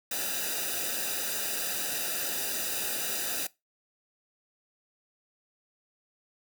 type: noise with comb filter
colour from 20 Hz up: white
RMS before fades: -32 dBFS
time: 0.11-3.47 s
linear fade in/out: 5 ms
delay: 0.92 ms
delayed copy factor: -0.9
effects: noise-tail reverb RT60 0.2 s tail -20 dB re dry